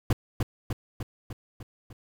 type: noise with echo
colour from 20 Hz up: brown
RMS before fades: -20 dBFS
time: 0.1-0.13 s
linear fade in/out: 5 ms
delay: 300 ms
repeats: 6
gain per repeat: -4 dB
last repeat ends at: 1.93 s
effects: none